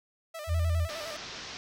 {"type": "tone with vibrato", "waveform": "sawtooth", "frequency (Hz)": 627, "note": "D#5", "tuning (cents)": 13, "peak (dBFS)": -34, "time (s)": [0.34, 1.17], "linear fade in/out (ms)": 10, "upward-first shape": "square", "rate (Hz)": 9.8, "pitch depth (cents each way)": 78}
{"type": "tone", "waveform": "sine", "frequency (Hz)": 83.3, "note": "E2", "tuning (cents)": 19, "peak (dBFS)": -24, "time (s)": [0.47, 0.88], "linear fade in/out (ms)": 50}
{"type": "low-pass noise", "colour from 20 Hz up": "white", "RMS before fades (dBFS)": -42, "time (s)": [0.89, 1.57], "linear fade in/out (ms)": 0, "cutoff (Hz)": 5900, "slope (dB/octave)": 48}
{"effects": []}